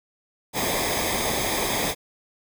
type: noise with comb filter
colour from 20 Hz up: pink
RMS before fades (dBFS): -25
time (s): 0.53-1.95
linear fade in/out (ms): 50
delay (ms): 0.7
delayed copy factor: -0.7
effects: none